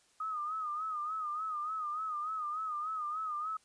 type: tone with vibrato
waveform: sine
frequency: 1244.5 Hz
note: D#6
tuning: in tune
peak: -34 dBFS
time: 0.2-3.57 s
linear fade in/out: 5 ms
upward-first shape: sine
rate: 3.4 Hz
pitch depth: 80 cents each way
effects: white hiss -68 dBFS RMS until 3.64 s + resampled to 22050 Hz